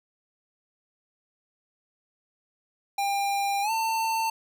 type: tone with pitch glide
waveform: square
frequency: 799 to 896.8 Hz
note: G5 to A5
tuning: +33 to +33 cents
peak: -25 dBFS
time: 2.98-4.3 s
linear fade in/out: 5 ms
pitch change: +200 cents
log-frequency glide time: 3.62-3.71 s
effects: none